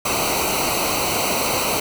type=noise with comb filter; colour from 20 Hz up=pink; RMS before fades=-21 dBFS; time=0.05-1.8 s; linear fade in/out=5 ms; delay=0.58 ms; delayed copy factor=-0.85; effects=none